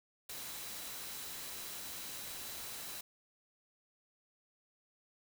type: tone in noise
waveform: sine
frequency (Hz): 3963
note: B7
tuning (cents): +5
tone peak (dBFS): -55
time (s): 0.29-3.01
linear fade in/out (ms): 5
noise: white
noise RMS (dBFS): -45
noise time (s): 0.29-3.01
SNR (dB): -13
effects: none